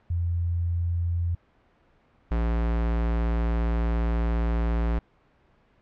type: tone pair in turn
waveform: sine / square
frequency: 85.9 / 57.33 Hz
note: F2 / A#1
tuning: -28 / -28 cents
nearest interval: perfect fifth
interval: 700 cents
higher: first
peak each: -23 dBFS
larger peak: neither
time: 0.1-1.35 / 2.31-4.99 s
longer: second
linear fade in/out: 5 ms
effects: pink hiss -62 dBFS RMS until 5.81 s + low-pass 2000 Hz 12 dB/octave